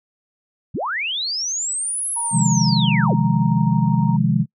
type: linear two-way sweep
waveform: sine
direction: up then down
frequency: 75 to 10980 to 75 Hz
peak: -21 dBFS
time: 0.74-3.16 s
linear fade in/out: 10 ms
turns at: 2.1 s
type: tone with tremolo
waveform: sine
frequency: 932 Hz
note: A#5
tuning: 1 cent flat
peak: -25 dBFS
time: 2.16-4.17 s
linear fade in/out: 10 ms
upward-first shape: sine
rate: 12 Hz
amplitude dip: 25%
type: chord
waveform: sine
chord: F minor seventh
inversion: second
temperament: equal with one note detuned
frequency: 129.31 / 155.56 / 174.61 / 207.7 Hz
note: C3 / Eb3 / F3 / Ab3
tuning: -20 / 0 / 0 / 0 cents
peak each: -20 dBFS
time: 2.31-4.46 s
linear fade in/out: 50 ms
effects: noise-tail reverb RT60 0.1 s tail -25 dB re dry